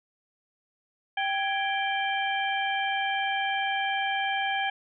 harmonic tone with a mistuned harmonic, 784 Hz, G5, in tune, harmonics 1 / 2 / 3 / 4, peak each -28 / -31 / -33 / -34 dBFS, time 1.17-4.7 s, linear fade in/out 5 ms, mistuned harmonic 2, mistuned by +100 cents, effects none

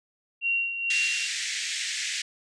sine tone with tremolo, 2752 Hz, F7, 26 cents flat, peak -22 dBFS, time 0.41-1.29 s, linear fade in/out 50 ms, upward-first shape sine, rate 2.2 Hz, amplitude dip 60%
pink band-pass noise, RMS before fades -31 dBFS, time 0.9-2.22 s, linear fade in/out 5 ms, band 1800 to 8300 Hz, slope 48 dB/octave
effects none

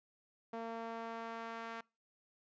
sawtooth tone with band-pass filter sweep, 228.3 Hz, A#3, 36 cents flat, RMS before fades -44 dBFS, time 0.53-1.81 s, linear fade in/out 5 ms, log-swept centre 690 to 1400 Hz, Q 1.1, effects noise-tail reverb RT60 0.3 s tail -25 dB re dry + resampled to 16000 Hz

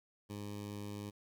15% pulse tone with notch filter, 102.8 Hz, G#2, 17 cents flat, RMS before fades -44 dBFS, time 0.29-1.11 s, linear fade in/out 20 ms, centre 1500 Hz, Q 1.4, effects 12-bit

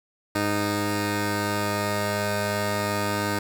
10% pulse tone pair together, 102.8 / 308.6 Hz, G#2 / D#4, -17 / -14 cents, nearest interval octave + perfect fifth, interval 1903 cents, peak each -18 dBFS, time 0.35-3.39 s, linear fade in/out 5 ms, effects none

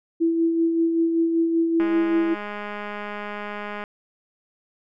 sine tone with tremolo, 331.1 Hz, E4, 8 cents sharp, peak -16 dBFS, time 0.2-2.35 s, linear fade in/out 20 ms, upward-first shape sine, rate 5.2 Hz, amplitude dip 40%
click train, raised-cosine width 0.5 ms, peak -18 dBFS, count 423, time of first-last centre 1.8-3.839 s, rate 207 Hz
effects none

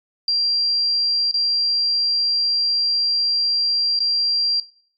sine tone with dropouts, 4744 Hz, D8, 17 cents sharp, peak -16 dBFS, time 0.28-4.6 s, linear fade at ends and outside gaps 2 ms, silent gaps 1.313-1.341 / 3.991-4.003 s, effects noise-tail reverb RT60 0.6 s tail -23 dB re dry + MP3 96 kbps

